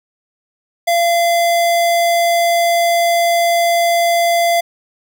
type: tone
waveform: square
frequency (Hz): 684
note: F5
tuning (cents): -36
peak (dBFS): -12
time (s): 0.87-4.61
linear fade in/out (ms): 10
effects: none